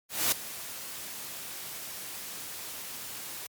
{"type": "noise with ADSR envelope", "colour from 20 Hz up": "white", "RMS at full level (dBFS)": -24, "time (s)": [0.09, 3.47], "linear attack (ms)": 230, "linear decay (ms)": 6, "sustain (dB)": -16, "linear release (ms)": 7, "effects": ["high-pass 80 Hz 12 dB/octave", "MP3 96 kbps"]}